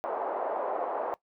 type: band-pass noise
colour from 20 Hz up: white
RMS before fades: -32 dBFS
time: 0.04-1.14 s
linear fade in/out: 0 ms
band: 450 to 860 Hz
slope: 24 dB/octave
effects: noise-tail reverb RT60 0.1 s tail -19 dB re dry